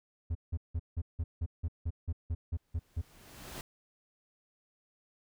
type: tone bursts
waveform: triangle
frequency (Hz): 82.41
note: E2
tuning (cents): 0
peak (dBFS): -28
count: 13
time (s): 0.3-3.016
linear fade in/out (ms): 10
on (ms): 52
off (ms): 170
type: noise with exponential growth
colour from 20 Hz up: pink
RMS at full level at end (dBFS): -42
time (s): 2.55-3.61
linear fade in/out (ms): 1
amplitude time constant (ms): 230
effects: none